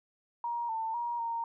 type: tone with pitch steps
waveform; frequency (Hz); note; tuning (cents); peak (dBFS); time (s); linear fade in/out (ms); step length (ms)
sine; 945 / 894 / 949 / 926; A#5 / A5 / A#5 / A#5; +23 / +27 / +31 / -12; -31; 0.44-1.44; 2; 250
effects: none